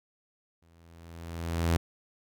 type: tone with exponential growth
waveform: sawtooth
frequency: 83.7 Hz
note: E2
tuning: 27 cents sharp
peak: -18 dBFS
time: 0.62-1.77 s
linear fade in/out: 5 ms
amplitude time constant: 250 ms
effects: none